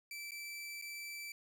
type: tone with dropouts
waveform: sawtooth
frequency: 2326 Hz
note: D7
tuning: 17 cents flat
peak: -40 dBFS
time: 0.11-1.32 s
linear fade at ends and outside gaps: 2 ms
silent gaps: 0.309-0.318 / 0.815-0.822 s
effects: none